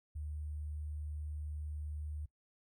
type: tone with sample-and-hold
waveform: sine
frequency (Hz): 75.2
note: D2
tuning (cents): +42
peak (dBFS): -39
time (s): 0.15-2.26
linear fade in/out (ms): 10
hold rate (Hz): 8820
effects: noise-tail reverb RT60 0.1 s tail -20 dB re dry